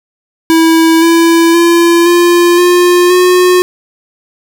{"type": "tone with pitch steps", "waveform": "square", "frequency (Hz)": [326.3, 333.2, 340.2, 347.3, 354.6, 362.1], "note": ["E4", "E4", "F4", "F4", "F4", "F#4"], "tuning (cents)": [-18, 19, -45, -10, 26, -37], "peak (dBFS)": -5, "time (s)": [0.5, 3.62], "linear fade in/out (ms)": 0, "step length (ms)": 520, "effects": []}